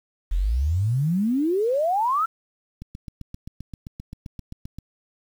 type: exponential sweep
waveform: sine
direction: up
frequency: 39.4 to 1369 Hz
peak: -19 dBFS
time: 0.31-2.26 s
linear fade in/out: 10 ms
type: click train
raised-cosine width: 5 ms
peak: -23 dBFS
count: 16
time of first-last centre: 2.82-4.786 s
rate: 7.63 Hz
effects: 8-bit